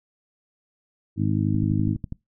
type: harmonic tone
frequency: 51.9 Hz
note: G#1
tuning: in tune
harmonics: 2 / 3 / 4 / 5 / 6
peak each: -24 / -26 / -27 / -28 / -29 dBFS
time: 1.16-1.97 s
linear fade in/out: 50 ms
type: click train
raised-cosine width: 5 ms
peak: -18 dBFS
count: 8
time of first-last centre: 1.55-2.124 s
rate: 12.2 Hz
effects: noise-tail reverb RT60 0.2 s tail -24 dB re dry